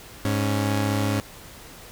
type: tone pair together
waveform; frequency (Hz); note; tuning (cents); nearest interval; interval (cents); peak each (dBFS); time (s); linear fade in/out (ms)
sawtooth; 103.83 / 277.2; G#2 / C#4; 0 / 0; octave + perfect fourth; 1700; -19 / -22; 0.25-1.2; 0
effects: pink hiss -44 dBFS RMS until 1.91 s